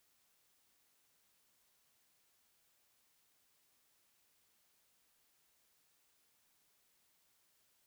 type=silence; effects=white hiss -75 dBFS RMS until 7.86 s